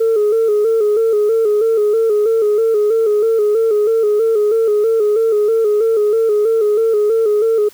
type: tone with vibrato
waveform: sine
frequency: 434.6 Hz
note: A4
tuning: 21 cents flat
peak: -9 dBFS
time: 0-7.69 s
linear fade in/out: 10 ms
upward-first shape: square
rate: 3.1 Hz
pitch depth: 66 cents each way
effects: tanh soft clip ceiling -8 dBFS + white hiss -44 dBFS RMS until 7.73 s